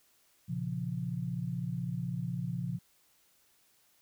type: chord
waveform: sine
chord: Bb minor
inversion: none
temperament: equal with one note detuned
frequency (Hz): 118.72 / 138.59 / 174.61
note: Bb2 / Db3 / F3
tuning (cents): +32 / 0 / 0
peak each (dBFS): -38 / -37 / -36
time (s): 0.48-2.79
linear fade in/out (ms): 20
effects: white hiss -68 dBFS RMS until 4.01 s